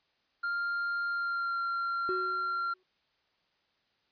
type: tone with pitch glide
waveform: triangle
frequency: 1396.9 to 1377.7 Hz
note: F6 to F6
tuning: 0 to -24 cents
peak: -28 dBFS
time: 0.43-2.74 s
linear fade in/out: 10 ms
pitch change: -24 cents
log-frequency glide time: 1.09-1.59 s
type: tone with exponential decay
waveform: triangle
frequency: 370 Hz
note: F#4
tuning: in tune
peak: -28 dBFS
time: 2.09-2.83 s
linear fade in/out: 0 ms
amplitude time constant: 160 ms
effects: white hiss -73 dBFS RMS until 4.11 s + resampled to 11025 Hz